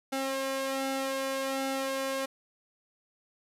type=tone with flanger; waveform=sawtooth; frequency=268.7 Hz; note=C4; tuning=46 cents sharp; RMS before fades=-32 dBFS; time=0.12-2.26 s; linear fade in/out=10 ms; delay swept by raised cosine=1.4 to 2 ms; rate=1.3 Hz; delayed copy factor=+0.65; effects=resampled to 32000 Hz + 10-bit